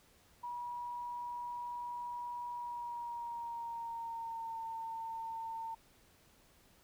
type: tone with pitch glide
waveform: sine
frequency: 965 to 905.6 Hz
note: B5 to A5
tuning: -40 to +50 cents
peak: -39 dBFS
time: 0.43-5.75 s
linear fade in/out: 10 ms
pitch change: -110 cents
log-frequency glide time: 2.52-4.62 s
effects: pink hiss -66 dBFS RMS until 6.83 s